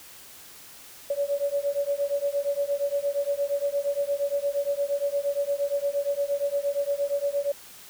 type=beating tone pair; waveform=sine; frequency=563 / 571.6 Hz; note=C#5 / D5; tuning=+27 / -47 cents; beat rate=8.6 Hz; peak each=-27 dBFS; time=1.1-7.52 s; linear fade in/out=5 ms; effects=white hiss -47 dBFS RMS until 7.89 s